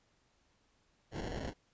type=noise with sample-and-hold; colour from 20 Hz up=pink; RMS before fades=-40 dBFS; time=1.11-1.54 s; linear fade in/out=50 ms; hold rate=1225 Hz; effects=pink hiss -73 dBFS RMS until 1.73 s + resampled to 16000 Hz